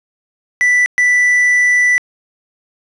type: tone bursts at uneven times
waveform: triangle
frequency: 1975.5 Hz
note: B6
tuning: in tune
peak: -7 dBFS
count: 2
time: 0.61-0.86 / 0.98-1.98 s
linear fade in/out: 0 ms
effects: resampled to 24000 Hz + 7-bit